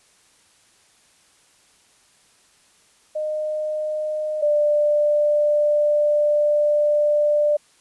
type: tone pair in turn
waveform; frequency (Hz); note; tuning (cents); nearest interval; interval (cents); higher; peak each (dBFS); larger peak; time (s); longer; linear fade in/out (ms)
sine; 613 / 593.1; D#5 / D5; -26 / +17; minor second; 57; first; -22 / -15; second; 3.15-4.42 / 4.42-7.57; second; 10
effects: white hiss -57 dBFS RMS until 7.8 s + resampled to 24000 Hz

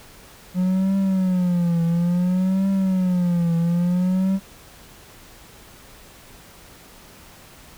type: tone with vibrato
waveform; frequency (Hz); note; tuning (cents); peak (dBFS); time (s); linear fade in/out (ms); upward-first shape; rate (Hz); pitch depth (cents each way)
triangle; 180.5; F#3; -43; -15; 0.54-4.4; 50; triangle; 0.58; 140
effects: pink hiss -46 dBFS RMS until 7.77 s

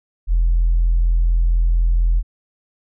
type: tone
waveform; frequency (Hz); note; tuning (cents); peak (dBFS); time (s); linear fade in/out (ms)
sine; 42.12; E1; +38; -11; 0.27-2.23; 50
effects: tanh soft clip ceiling -9 dBFS

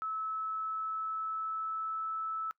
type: tone with pitch glide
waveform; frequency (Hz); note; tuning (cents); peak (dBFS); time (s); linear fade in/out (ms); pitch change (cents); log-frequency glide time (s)
sine; 1300 to 1309.8; E6 to E6; -24 to -11; -33; 0.02-2.51; 0; +13; 0.25-2.08
effects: noise-tail reverb RT60 0.1 s tail -22 dB re dry

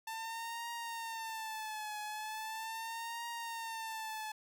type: tone with vibrato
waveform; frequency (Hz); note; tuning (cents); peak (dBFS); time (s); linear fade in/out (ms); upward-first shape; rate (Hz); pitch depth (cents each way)
sawtooth; 890; A5; +20; -36; 0.07-4.32; 5; triangle; 0.39; 95
effects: none

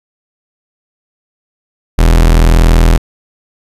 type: tone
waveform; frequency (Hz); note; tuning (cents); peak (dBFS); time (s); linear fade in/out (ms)
40% pulse; 41.2; E1; 0; -3; 1.98-2.98; 10
effects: resampled to 32000 Hz

